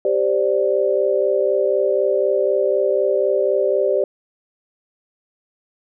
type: chord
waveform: sine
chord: G suspended fourth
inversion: none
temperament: equal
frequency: 392 / 523.3 / 587.3 Hz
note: G4 / C5 / D5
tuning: 0 / 0 / 0 cents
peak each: -19 / -20 / -19 dBFS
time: 0.05-4.04 s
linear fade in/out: 2 ms
effects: none